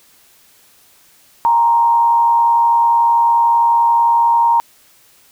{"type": "tone with frequency modulation", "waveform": "sine", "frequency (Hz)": 932.3, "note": "A#5", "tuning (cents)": 0, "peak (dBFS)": -9, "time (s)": [1.45, 4.6], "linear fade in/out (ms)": 0, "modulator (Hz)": 118, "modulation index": 0.34, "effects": ["white hiss -50 dBFS RMS until 5.31 s"]}